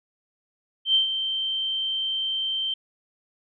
sine tone with ADSR envelope, 3125 Hz, G7, 6 cents flat, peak -15 dBFS, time 0.85-2.74 s, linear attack 95 ms, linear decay 120 ms, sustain -9 dB, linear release 4 ms, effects none

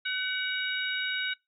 harmonic tone with a mistuned harmonic, 754 Hz, F#5, 32 cents sharp, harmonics 2 / 3 / 4 / 5, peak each -32 / -35 / -37 / -35 dBFS, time 0.05-1.34 s, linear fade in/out 10 ms, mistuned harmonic 4, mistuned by -60 cents, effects noise-tail reverb RT60 0.2 s tail -23 dB re dry

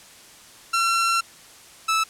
sawtooth tone pair in turn, 1357 / 1310.8 Hz, E6 / E6, +50 / -10 cents, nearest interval minor second, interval 60 cents, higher first, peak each -15 dBFS, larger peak neither, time 0.73-1.21 / 1.88-2.04 s, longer first, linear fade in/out 10 ms, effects white hiss -47 dBFS RMS until 2.09 s + low-pass 10000 Hz 12 dB/octave

